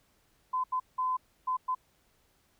sine tone bursts at uneven times, 1020 Hz, C6, 44 cents flat, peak -27 dBFS, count 5, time 0.53-0.64 / 0.72-0.8 / 0.98-1.17 / 1.47-1.57 / 1.68-1.75 s, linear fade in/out 10 ms, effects pink hiss -69 dBFS RMS until 2.59 s

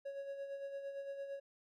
triangle tone with tremolo, 554.4 Hz, C#5, in tune, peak -38 dBFS, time 0.05-1.4 s, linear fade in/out 10 ms, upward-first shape sine, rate 8.8 Hz, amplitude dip 50%, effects none

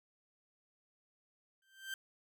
30% pulse tone with exponential growth, 1565 Hz, G6, 3 cents flat, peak -34 dBFS, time 1.62-1.94 s, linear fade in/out 2 ms, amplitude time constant 68 ms, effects none

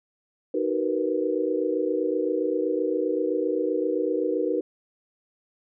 sine chord, B major seventh, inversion first, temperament equal with one note detuned, 311.1 / 376.9 / 466.2 / 493.9 Hz, D#4 / F#4 / A#4 / B4, 0 / +32 / 0 / 0 cents, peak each -28 dBFS, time 0.54-4.61 s, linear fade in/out 5 ms, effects none

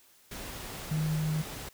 sine tone in noise, 155.3 Hz, D#3, 3 cents flat, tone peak -27 dBFS, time 0.91-1.42 s, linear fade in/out 5 ms, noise pink, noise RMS -41 dBFS, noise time 0.31-1.69 s, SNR +11 dB, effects white hiss -61 dBFS RMS until 1.73 s

